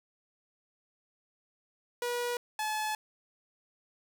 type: tone pair in turn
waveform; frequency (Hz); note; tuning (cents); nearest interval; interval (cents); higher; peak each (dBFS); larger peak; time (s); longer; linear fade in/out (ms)
sawtooth; 483.8 / 859.1; B4 / A5; -36 / -42; minor seventh; 994; second; -27; neither; 2.02-2.37 / 2.59-2.95; second; 2
effects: none